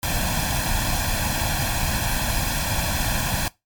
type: noise with comb filter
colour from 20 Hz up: pink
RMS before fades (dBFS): -23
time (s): 0.03-3.48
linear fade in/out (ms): 0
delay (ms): 1.2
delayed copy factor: +0.8
effects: noise-tail reverb RT60 0.2 s tail -21 dB re dry + MP3 96 kbps